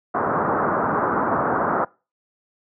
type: low-pass noise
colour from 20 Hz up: white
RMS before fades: -21 dBFS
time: 0.14-1.85 s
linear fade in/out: 10 ms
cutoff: 1400 Hz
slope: 48 dB/octave
effects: noise-tail reverb RT60 0.3 s tail -23 dB re dry + high-pass 150 Hz 12 dB/octave